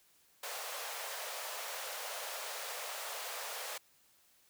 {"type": "high-pass noise", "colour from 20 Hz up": "pink", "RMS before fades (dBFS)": -42, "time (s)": [0.43, 3.78], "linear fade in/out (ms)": 5, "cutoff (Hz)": 490, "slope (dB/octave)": 48, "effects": ["white hiss -68 dBFS RMS until 4.49 s"]}